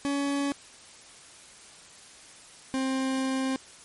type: tone pair in turn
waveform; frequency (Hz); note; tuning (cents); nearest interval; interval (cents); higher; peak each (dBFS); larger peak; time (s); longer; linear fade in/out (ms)
40% pulse; 281.5 / 264.2; C#4 / C4; +27 / +17; minor second; 110; first; -25; neither; 0.05-0.52 / 2.74-3.56; second; 0
effects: white hiss -50 dBFS RMS until 3.84 s + MP3 48 kbps